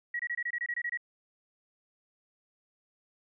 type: tone bursts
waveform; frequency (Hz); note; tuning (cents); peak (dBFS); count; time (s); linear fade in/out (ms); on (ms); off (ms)
sine; 1914; A#6; +45; -30; 11; 0.14-0.974; 5; 54; 24
effects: none